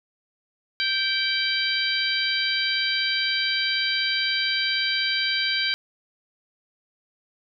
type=harmonic tone with a mistuned harmonic; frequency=783 Hz; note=G5; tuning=2 cents flat; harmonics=2 / 3 / 4 / 5 / 6; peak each=-28 / -28 / -28 / -28 / -28 dBFS; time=0.8-5.74 s; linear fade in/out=0 ms; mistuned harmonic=3; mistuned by=-26 cents; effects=none